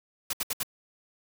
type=noise bursts; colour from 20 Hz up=white; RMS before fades=-30 dBFS; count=4; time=0.3-0.632 s; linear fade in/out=5 ms; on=32 ms; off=68 ms; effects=none